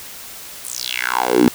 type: tone with high-pass filter sweep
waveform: 10% pulse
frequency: 61.74 Hz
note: B1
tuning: in tune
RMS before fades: -18 dBFS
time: 0.65-1.48 s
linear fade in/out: 0 ms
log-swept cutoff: 9900 to 230 Hz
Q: 4.7
effects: white hiss -35 dBFS RMS until 1.54 s